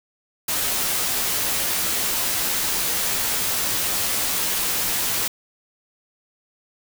white noise with comb filter, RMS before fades -23 dBFS, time 0.48-5.28 s, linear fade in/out 5 ms, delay 14 ms, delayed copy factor -0.5, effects none

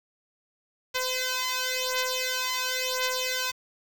5% pulse beating tone pair, 510 / 510.95 Hz, C5 / C5, -44 / -41 cents, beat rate 0.95 Hz, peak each -19 / -17 dBFS, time 0.94-3.52 s, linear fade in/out 20 ms, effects 8-bit

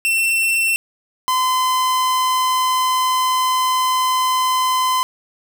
45% pulse tone pair in turn, 2696 / 1024.3 Hz, E7 / C6, +38 / -37 cents, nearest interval octave + perfect fourth, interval 1675 cents, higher first, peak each -15 dBFS, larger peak neither, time 0.05-0.76 / 1.28-5.03 s, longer second, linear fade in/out 0 ms, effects none

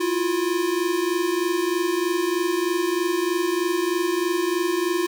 square tone pair together, 333.3 / 356.5 Hz, E4 / F4, +19 / +36 cents, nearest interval minor second, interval 117 cents, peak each -26 / -23 dBFS, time 0-5.07 s, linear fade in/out 10 ms, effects none

